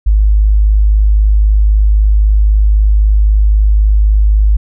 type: tone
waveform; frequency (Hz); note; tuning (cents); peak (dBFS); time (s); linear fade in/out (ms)
sine; 51.91; G#1; 0; -5; 0.06-4.57; 10
effects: none